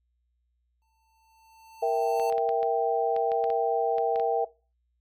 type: tone with exponential growth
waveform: square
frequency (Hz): 893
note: A5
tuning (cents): +25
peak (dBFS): -34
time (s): 0.82-2.3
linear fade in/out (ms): 0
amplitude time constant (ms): 320
type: chord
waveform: sine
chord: E diminished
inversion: second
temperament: equal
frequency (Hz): 466.2 / 659.3 / 784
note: Bb4 / E5 / G5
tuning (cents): 0 / 0 / 0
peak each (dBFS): -26 / -27 / -27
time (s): 1.82-4.45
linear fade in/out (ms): 10
type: clicks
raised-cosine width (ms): 0.3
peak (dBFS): -26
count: 12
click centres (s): 2.198 / 2.325 / 2.381 / 2.491 / 2.63 / 3.164 / 3.318 / 3.441 / 3.502 / 3.983 / 4.159 / 4.198
effects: noise-tail reverb RT60 0.3 s tail -19 dB re dry + added 60 Hz sine -70 dBFS peak until 5 s